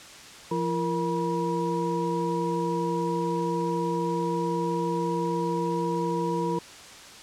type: tone cluster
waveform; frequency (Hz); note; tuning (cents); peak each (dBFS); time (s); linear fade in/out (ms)
sine; 171 / 339.2 / 467.4 / 966; F3 / E4 / A#4 / B5; -36 / +50 / +5 / -39; -30; 0.51-6.59; 5
effects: white hiss -45 dBFS RMS until 7.22 s + low-pass 7000 Hz 12 dB/octave